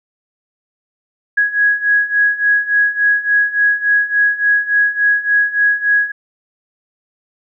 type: beating tone pair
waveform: sine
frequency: 1661.2 / 1664.7 Hz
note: G#6 / G#6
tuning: 0 / +4 cents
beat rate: 3.5 Hz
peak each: -16 / -13 dBFS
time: 1.37-6.12 s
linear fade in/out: 10 ms
effects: none